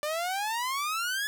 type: exponential sweep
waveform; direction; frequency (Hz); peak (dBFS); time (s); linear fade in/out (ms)
sawtooth; up; 587.3 to 1721; -25; 0.03-1.27; 0
effects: none